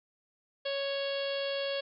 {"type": "harmonic tone", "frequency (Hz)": 554.4, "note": "C#5", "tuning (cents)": 0, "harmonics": [1, 2, 3, 4, 5, 6, 7, 8, 9], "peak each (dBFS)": [-32, -47, -43, -49, -42, -40, -51, -43, -54], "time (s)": [0.65, 1.81], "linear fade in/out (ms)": 10, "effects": []}